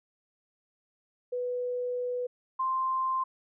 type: tone pair in turn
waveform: sine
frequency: 493.9 / 1046.5 Hz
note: B4 / C6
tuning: 0 / 0 cents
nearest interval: octave + minor second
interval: 1300 cents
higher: second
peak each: -29 / -26 dBFS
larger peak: second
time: 1.32-2.27 / 2.59-3.24 s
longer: first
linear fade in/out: 10 ms
effects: none